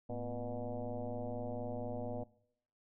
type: tone with frequency modulation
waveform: sine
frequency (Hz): 250.1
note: B3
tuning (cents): +22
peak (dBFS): -37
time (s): 0.09-2.24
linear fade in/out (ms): 10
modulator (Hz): 119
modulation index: 3.9
effects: noise-tail reverb RT60 0.7 s tail -21 dB re dry